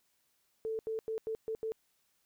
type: tone bursts at uneven times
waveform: sine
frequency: 443.1 Hz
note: A4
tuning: 12 cents sharp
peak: -33 dBFS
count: 6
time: 0.65-0.79 / 0.87-0.99 / 1.08-1.18 / 1.27-1.35 / 1.48-1.55 / 1.63-1.72 s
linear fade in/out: 0 ms
effects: white hiss -75 dBFS RMS until 2.25 s